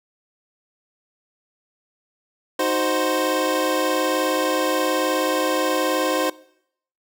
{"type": "chord", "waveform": "25% pulse", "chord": "C diminished", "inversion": "first", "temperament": "equal", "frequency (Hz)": [311.1, 370, 523.3], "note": ["Eb4", "Gb4", "C5"], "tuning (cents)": [0, 0, 0], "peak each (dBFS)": [-21, -22, -18], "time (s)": [2.59, 6.3], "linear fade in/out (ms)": 5, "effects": ["noise-tail reverb RT60 0.7 s tail -21 dB re dry"]}